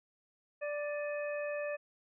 harmonic tone with a mistuned harmonic, 587.3 Hz, D5, in tune, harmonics 1 / 2 / 3 / 4, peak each -35 / -49 / -44 / -46 dBFS, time 0.61-1.77 s, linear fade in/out 20 ms, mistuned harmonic 4, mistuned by +120 cents, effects none

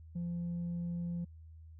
triangle tone with tanh clipping, 172.5 Hz, F3, 21 cents flat, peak -35 dBFS, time 0.15-1.25 s, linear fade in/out 10 ms, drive 6 dB, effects added 80 Hz sine -50 dBFS peak until 1.79 s

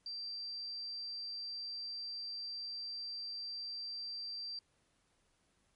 sine tone, 4699 Hz, D8, in tune, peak -40 dBFS, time 0.06-4.59 s, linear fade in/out 2 ms, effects pink hiss -75 dBFS RMS until 5.75 s + MP3 48 kbps

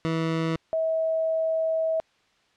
20% pulse / sine tone pair in turn, 162.7 / 645 Hz, E3 / E5, -22 / -38 cents, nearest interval 2 octaves, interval 2384 cents, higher second, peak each -19 / -22 dBFS, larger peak first, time 0.05-0.56 / 0.73-2 s, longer second, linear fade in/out 0 ms, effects white hiss -64 dBFS RMS until 2.56 s + low-pass 4000 Hz 12 dB/octave

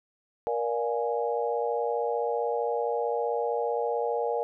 sine chord, Bb dominant seventh, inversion none, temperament equal with one note detuned, 471.9 / 587.3 / 698.5 / 830.6 Hz, Bb4 / D5 / F5 / Ab5, +21 / 0 / 0 / 0 cents, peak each -28 / -33 / -34 / -32 dBFS, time 0.47-4.43 s, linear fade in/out 0 ms, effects none

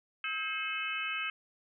harmonic tone with a mistuned harmonic, 430.5 Hz, A4, 38 cents flat, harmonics 3 / 4 / 5 / 6 / 7, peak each -40 / -40 / -40 / -36 / -41 dBFS, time 0.24-1.3 s, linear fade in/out 2 ms, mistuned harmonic 4, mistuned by -130 cents, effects none

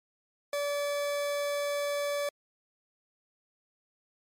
40% pulse tone, 576 Hz, D5, 34 cents flat, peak -28 dBFS, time 0.53-2.29 s, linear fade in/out 2 ms, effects MP3 64 kbps

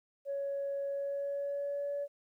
sine tone with pitch glide, 558 to 570.4 Hz, C#5 to C#5, +11 to +49 cents, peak -32 dBFS, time 0.25-2.08 s, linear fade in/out 50 ms, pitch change +38 cents, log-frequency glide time 0.88-1.92 s, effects tanh soft clip ceiling -29 dBFS + 12-bit

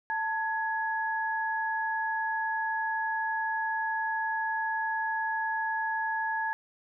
sine tone pair together, 888 / 1676.3 Hz, A5 / G#6, +16 / +16 cents, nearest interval major seventh, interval 1100 cents, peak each -30 / -31 dBFS, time 0.1-6.53 s, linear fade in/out 0 ms, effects none

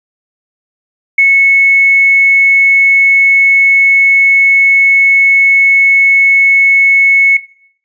triangle tone with tanh clipping, 2200 Hz, C#7, 14 cents flat, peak -3 dBFS, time 1.18-7.37 s, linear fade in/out 5 ms, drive 2 dB, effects noise-tail reverb RT60 0.6 s tail -19 dB re dry + resampled to 16000 Hz

